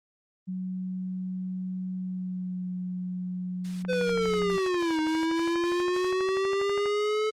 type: tone with pitch glide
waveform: sine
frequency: 185 to 181.93 Hz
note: F#3 to F#3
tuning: 0 to -29 cents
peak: -30 dBFS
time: 0.47-4.58 s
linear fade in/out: 20 ms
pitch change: -29 cents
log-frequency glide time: 1.96-2.7 s
type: noise bursts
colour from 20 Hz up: blue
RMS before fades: -38 dBFS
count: 9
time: 3.64-6.118 s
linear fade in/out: 10 ms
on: 190 ms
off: 96 ms
type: click train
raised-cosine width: 0.5 ms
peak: -23 dBFS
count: 38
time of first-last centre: 3.85-6.858 s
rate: 12.3 Hz
type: linear two-way sweep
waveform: square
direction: down then up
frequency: 510 to 311.1 to 433.9 Hz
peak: -25 dBFS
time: 3.88-7.31 s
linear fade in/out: 20 ms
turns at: 5 s
effects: low-pass 5000 Hz 12 dB/octave + Opus 32 kbps